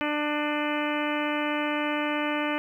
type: harmonic tone with a mistuned harmonic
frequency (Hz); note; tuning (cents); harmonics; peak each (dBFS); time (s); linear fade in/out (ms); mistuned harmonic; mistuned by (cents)
297.4; D4; +22; 1 / 2 / 3 / 4 / 5 / 6 / 7 / 8 / 9 / 10; -29 / -32 / -34 / -35 / -36 / -37 / -37 / -38 / -39 / -39; 0.01-2.58; 0; 9; -65
effects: 10-bit